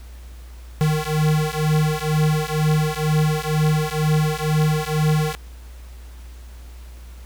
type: beating tone pair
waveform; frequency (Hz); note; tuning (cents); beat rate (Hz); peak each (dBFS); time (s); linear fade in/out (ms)
square; 153.1 / 155.2; D#3 / D#3; -28 / -4; 2.1; -21; 0.81-5.35; 0
effects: added 60 Hz sine -36 dBFS peak until 7.25 s + pink hiss -50 dBFS RMS until 7.25 s